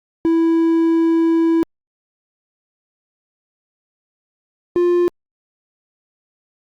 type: tone pair in turn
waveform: triangle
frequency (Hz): 329.6 / 351.1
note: E4 / F4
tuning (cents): 0 / +9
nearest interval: minor second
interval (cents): 109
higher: second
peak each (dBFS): -10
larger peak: neither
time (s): 0.25-1.63 / 4.76-5.08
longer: first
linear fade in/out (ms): 0
effects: Opus 48 kbps